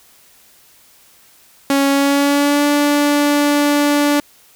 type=tone with pitch glide; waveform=sawtooth; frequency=277.2 to 290.6 Hz; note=C#4 to D4; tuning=0 to -18 cents; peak=-8 dBFS; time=1.7-4.2 s; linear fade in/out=2 ms; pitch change=+82 cents; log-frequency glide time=1.9-2.65 s; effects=white hiss -49 dBFS RMS until 4.55 s